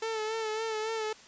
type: tone with vibrato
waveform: sawtooth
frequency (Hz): 440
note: A4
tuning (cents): 0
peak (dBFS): -27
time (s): 0.02-1.13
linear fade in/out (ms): 5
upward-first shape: sine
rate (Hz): 3.6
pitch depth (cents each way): 41
effects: white hiss -53 dBFS RMS until 1.27 s + resampled to 16000 Hz